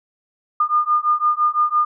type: beating tone pair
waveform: sine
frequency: 1211 / 1216.9 Hz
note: D#6 / D#6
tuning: -47 / -39 cents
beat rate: 5.9 Hz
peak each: -18 dBFS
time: 0.6-1.85 s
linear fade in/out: 5 ms
effects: none